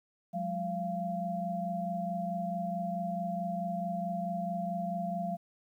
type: tone cluster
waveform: sine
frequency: 180.4 / 205 / 688 Hz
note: F#3 / G#3 / F5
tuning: -44 / -22 / -26 cents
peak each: -36 / -40 / -34 dBFS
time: 0.33-5.37 s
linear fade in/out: 20 ms
effects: 11-bit